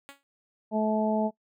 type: tone with exponential decay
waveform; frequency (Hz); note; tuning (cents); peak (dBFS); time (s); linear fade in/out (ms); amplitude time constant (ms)
5% pulse; 279.1; C#4; +12; -29; 0.09-0.23; 0; 30
type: harmonic tone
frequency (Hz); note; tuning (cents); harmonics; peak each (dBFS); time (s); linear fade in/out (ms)
216.2; A3; -30; 1 / 2 / 3 / 4; -26 / -32 / -28 / -32; 0.71-1.31; 50
effects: noise-tail reverb RT60 0.1 s tail -22 dB re dry